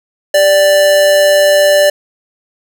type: tone with amplitude modulation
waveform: square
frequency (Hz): 587.3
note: D5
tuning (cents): 0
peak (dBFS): -5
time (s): 0.34-1.9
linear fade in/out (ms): 5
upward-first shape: sine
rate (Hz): 189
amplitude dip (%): 35
effects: none